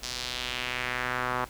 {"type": "tone with band-pass filter sweep", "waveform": "sawtooth", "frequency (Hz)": 125.1, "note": "B2", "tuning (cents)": 23, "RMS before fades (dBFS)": -32, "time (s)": [0.03, 1.45], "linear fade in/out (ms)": 5, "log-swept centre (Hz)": [5300, 1100], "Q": 1.9, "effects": ["added 50 Hz sine -47 dBFS peak until 1.49 s", "pink hiss -49 dBFS RMS until 1.49 s"]}